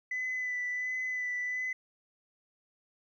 sine tone with vibrato, 2000 Hz, B6, 21 cents sharp, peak -30 dBFS, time 0.11-1.73 s, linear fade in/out 5 ms, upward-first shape sine, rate 1.4 Hz, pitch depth 19 cents each way, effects tanh soft clip ceiling -28 dBFS + 12-bit

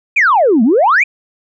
sine exponential two-way sweep, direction down then up, 2539 to 208.8 to 2539 Hz, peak -6 dBFS, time 0.16-1.04 s, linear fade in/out 10 ms, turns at 0.63 s, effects tanh soft clip ceiling -3 dBFS

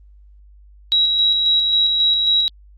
sine tone with tremolo, 3866 Hz, B7, 38 cents flat, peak -12 dBFS, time 0.92-2.48 s, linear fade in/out 0 ms, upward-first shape square, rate 3.7 Hz, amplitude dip 30%, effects added 50 Hz sine -43 dBFS peak until 2.77 s + Opus 32 kbps

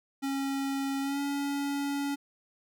square tone with pitch glide, 273.7 to 282.2 Hz, C#4 to C#4, -22 to +31 cents, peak -30 dBFS, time 0.22-2.16 s, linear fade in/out 20 ms, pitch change +53 cents, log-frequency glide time 1.01-1.2 s, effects none

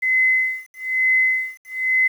sine tone with tremolo, 2041 Hz, C7, 44 cents flat, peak -13 dBFS, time 0.02-2.08 s, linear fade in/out 10 ms, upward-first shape sine, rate 1.1 Hz, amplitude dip 100%, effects 8-bit

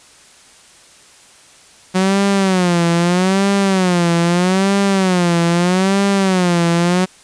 sawtooth tone with vibrato, 183.5 Hz, F#3, 14 cents flat, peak -8 dBFS, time 1.94-7.06 s, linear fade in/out 20 ms, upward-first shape sine, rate 0.79 Hz, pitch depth 140 cents each way, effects white hiss -45 dBFS RMS until 7.23 s + resampled to 22050 Hz

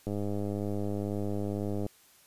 click train, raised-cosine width 2 ms, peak -21 dBFS, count 184, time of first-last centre 0.07-1.864 s, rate 102 Hz, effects white hiss -60 dBFS RMS until 2.26 s + resampled to 32000 Hz

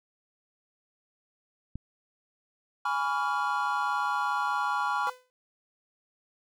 click, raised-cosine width 5 ms, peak -24 dBFS, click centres 1.756 s
triangle chord, C# dominant seventh, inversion second, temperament equal with one note detuned, 830.6 / 987.8 / 1132.7 / 1396.9 Hz, G#5 / B5 / C#6 / E#6, 0 / 0 / +37 / 0 cents, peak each -30 dBFS, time 2.85-5.1 s, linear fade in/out 5 ms
sawtooth tone with exponential decay, 504 Hz, B4, 35 cents sharp, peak -32 dBFS, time 5.07-5.3 s, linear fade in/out 0 ms, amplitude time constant 49 ms
effects none

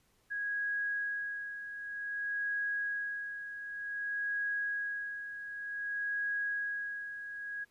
sine tone with tremolo, 1653 Hz, G#6, 9 cents flat, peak -31 dBFS, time 0.3-7.65 s, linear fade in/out 20 ms, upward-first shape sine, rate 0.54 Hz, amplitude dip 65%, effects pink hiss -71 dBFS RMS until 7.7 s + resampled to 32000 Hz

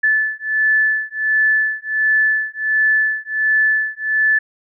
sine beating tone pair, 1740 / 1741.4 Hz, A6 / A6, -20 / -18 cents, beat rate 1.4 Hz, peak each -17 dBFS, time 0.03-4.39 s, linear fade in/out 10 ms, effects none

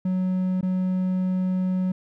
triangle tone with dropouts, 185 Hz, F#3, in tune, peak -19 dBFS, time 0.05-1.92 s, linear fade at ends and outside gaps 5 ms, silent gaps 0.611-0.628 s, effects none

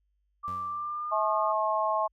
sine tone with pitch glide, 1174.7 to 1218.2 Hz, D6 to D#6, 0 to -37 cents, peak -31 dBFS, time 0.43-1.53 s, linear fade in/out 20 ms, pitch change +63 cents, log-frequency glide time 0.69-1.17 s
25% pulse tone with exponential decay, 90.5 Hz, F#2, 38 cents flat, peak -37 dBFS, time 0.48-1.13 s, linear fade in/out 0 ms, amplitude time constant 140 ms
harmonic tone, 215.2 Hz, A3, 38 cents flat, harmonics 3 / 4 / 5, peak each -29 / -30 / -28 dBFS, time 1.11-2.08 s, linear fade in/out 20 ms
effects added 50 Hz sine -70 dBFS peak until 2.12 s

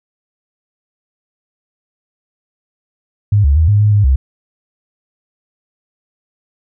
sine tone with pitch steps, 103.2 / 70.5 / 79.7 / 103.5 / 105.3 / 103.1 / 66.2 Hz, G#2 / C#2 / D#2 / G#2 / G#2 / G#2 / C2, -10 / +30 / +42 / -5 / +24 / -12 / +21 cents, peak -7 dBFS, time 3.32-4.16 s, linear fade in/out 5 ms, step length 120 ms, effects none

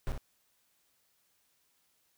brown noise with echo, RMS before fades -32 dBFS, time 0.07-0.12 s, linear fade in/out 0 ms, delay 57 ms, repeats 1, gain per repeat -6 dB, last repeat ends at 0.177 s, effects white hiss -73 dBFS RMS until 2.17 s

